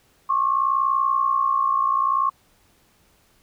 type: tone pair together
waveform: sine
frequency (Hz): 1081 / 1141.6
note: C#6 / D6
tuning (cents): -44 / -49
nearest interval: minor second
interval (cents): 95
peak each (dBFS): -19 / -23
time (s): 0.29-2.3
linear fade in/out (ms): 10
effects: pink hiss -60 dBFS RMS until 3.42 s